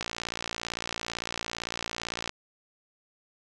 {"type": "click train", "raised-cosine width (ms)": 0.2, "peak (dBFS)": -14, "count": 133, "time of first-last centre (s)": [0.01, 2.294], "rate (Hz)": 57.8, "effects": ["resampled to 24000 Hz", "7-bit"]}